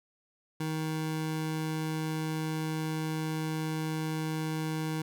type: tone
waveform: 25% pulse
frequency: 157.4 Hz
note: D#3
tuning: 20 cents sharp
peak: -27 dBFS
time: 0.6-5.02 s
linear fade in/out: 5 ms
effects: none